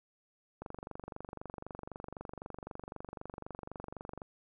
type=click train; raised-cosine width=1 ms; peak=-28 dBFS; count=87; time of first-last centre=0.62-4.218 s; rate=23.9 Hz; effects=none